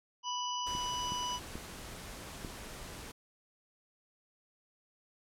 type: harmonic tone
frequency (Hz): 987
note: B5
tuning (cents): -1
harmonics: 1 / 3 / 5 / 6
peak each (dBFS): -36 / -39 / -48 / -43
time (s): 0.23-1.4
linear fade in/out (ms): 50
type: noise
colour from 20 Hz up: pink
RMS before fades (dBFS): -46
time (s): 0.66-3.12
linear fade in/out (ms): 10
type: clicks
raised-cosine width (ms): 3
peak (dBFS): -28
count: 4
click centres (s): 0.751 / 1.121 / 1.555 / 2.448
effects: low-pass 12000 Hz 12 dB/octave